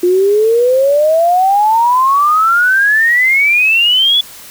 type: exponential sweep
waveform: sine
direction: up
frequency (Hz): 350 to 3462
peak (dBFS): -7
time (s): 0.03-4.21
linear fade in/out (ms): 5
effects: white hiss -34 dBFS RMS until 4.5 s